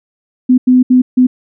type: tone bursts at uneven times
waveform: sine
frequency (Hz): 252.7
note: B3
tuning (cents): +40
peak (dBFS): -4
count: 4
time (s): 0.49-0.58 / 0.67-0.83 / 0.9-1.02 / 1.17-1.27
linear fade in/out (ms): 10
effects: none